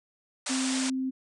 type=band-pass noise; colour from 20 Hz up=white; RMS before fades=-33 dBFS; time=0.46-0.9 s; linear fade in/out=5 ms; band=470 to 9300 Hz; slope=96 dB/octave
type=tone; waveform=sine; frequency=261.6 Hz; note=C4; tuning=in tune; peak=-27 dBFS; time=0.49-1.11 s; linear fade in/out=20 ms
effects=none